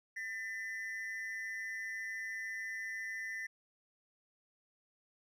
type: ring-modulated tone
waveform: triangle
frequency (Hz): 1897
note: A#6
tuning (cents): +30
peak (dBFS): -34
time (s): 0.16-3.47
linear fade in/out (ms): 10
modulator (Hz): 104
effects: none